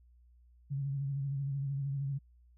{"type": "tone with vibrato", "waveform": "sine", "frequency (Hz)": 138.59, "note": "C#3", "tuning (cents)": 0, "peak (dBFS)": -32, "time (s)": [0.7, 2.19], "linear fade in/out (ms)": 20, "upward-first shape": "sine", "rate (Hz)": 13, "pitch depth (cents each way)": 45, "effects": ["added 60 Hz sine -59 dBFS peak until 2.57 s"]}